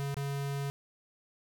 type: tone with dropouts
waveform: square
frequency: 140.1 Hz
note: C#3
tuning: 19 cents sharp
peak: -33 dBFS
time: 0-0.7 s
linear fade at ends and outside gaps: 0 ms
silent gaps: 0.143-0.168 s
effects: none